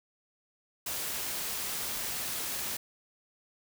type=noise; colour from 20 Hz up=white; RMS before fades=-35 dBFS; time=0.86-2.77 s; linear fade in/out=5 ms; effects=none